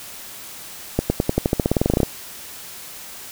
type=accelerating click train; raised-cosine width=2 ms; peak=-3 dBFS; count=18; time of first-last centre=0.99-2.032 s; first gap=110 ms; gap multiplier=0.92; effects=white hiss -37 dBFS RMS until 3.31 s